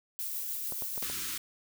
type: noise with tremolo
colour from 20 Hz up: violet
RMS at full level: -35 dBFS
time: 0.19-1.06 s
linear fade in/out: 0 ms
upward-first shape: sine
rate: 6.7 Hz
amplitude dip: 25%
type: clicks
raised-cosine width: 1 ms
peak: -28 dBFS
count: 5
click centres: 0.723 / 0.823 / 0.978 / 1.027 / 1.099 s
type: band-stop noise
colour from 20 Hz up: white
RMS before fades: -36 dBFS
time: 1.02-1.38 s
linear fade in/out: 5 ms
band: 390 to 1100 Hz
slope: 48 dB/octave
effects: none